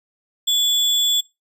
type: tone with sample-and-hold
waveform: sine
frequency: 3436 Hz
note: A7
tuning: 42 cents flat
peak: -15 dBFS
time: 0.47-1.21 s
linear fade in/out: 10 ms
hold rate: 11025 Hz
effects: noise-tail reverb RT60 0.2 s tail -19 dB re dry + resampled to 32000 Hz